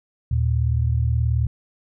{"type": "tone pair together", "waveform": "sine", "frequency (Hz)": [77.78, 116.54], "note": ["D#2", "A#2"], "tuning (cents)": [0, 0], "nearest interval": "perfect fifth", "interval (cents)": 700, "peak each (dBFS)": -20, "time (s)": [0.31, 1.47], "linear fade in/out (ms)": 5, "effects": []}